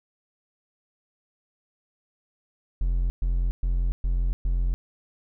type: tone bursts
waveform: triangle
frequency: 43.65 Hz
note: F1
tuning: in tune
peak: -19 dBFS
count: 5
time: 2.81-4.74 s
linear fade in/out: 0 ms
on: 290 ms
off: 120 ms
effects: none